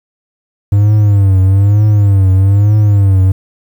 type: tone with vibrato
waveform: triangle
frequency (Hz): 100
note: G2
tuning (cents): +35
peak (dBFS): -3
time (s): 0.72-3.32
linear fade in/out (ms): 5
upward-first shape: triangle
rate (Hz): 1.1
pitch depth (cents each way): 120
effects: 7-bit